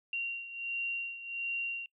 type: beating tone pair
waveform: sine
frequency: 2759 / 2760.4 Hz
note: F7 / F7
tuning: -22 / -21 cents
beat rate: 1.4 Hz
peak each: -35 / -40 dBFS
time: 0.13-1.86 s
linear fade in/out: 2 ms
effects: noise-tail reverb RT60 0.1 s tail -24 dB re dry